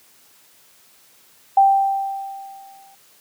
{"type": "tone with exponential decay", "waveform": "sine", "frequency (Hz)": 784, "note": "G5", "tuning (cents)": 0, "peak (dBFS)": -8, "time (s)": [1.57, 2.95], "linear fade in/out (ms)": 5, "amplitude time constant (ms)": 300, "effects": ["white hiss -53 dBFS RMS until 3.2 s", "high-pass 100 Hz 12 dB/octave"]}